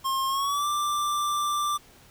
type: tone with pitch glide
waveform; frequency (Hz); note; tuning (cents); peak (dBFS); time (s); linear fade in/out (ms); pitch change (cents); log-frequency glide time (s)
square; 1069 to 1179.3; C6 to D6; +37 to +7; -25; 0.04-1.78; 20; +170; 0.28-0.67
effects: pink hiss -54 dBFS RMS until 2.1 s